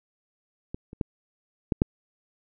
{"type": "clicks", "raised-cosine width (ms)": 3, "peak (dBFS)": [-20, -28, -13, -10, -6], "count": 5, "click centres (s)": [0.745, 0.931, 1.012, 1.722, 1.819], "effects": []}